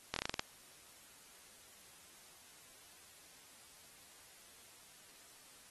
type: slowing click train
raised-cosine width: 0.2 ms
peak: -17 dBFS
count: 8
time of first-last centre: 0.14-0.395 s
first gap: 23 ms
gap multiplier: 1.15
effects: white hiss -60 dBFS RMS until 5.7 s + AAC 32 kbps